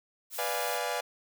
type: noise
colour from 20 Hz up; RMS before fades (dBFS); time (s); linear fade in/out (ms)
blue; -39; 0.3-0.8; 50
type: chord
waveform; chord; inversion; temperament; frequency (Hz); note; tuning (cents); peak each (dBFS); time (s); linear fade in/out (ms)
sawtooth; B diminished seventh; none; equal; 493.9 / 587.3 / 698.5 / 830.6; B4 / D5 / F5 / Ab5; 0 / 0 / 0 / 0; -32; 0.38-1.01; 10
effects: none